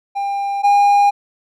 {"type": "tone pair in turn", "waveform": "triangle", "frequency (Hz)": [799, 811.1], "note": ["G5", "G#5"], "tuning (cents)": [33, -41], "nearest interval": "unison", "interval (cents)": 26, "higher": "second", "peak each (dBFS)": [-16, -7], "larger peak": "second", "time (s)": [[0.15, 0.63], [0.63, 1.11]], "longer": "neither", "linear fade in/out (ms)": 20, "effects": []}